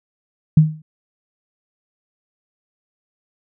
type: tone with exponential decay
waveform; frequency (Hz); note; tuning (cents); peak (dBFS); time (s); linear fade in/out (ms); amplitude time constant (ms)
sine; 155.56; D#3; 0; -3; 0.57-0.82; 5; 53
effects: none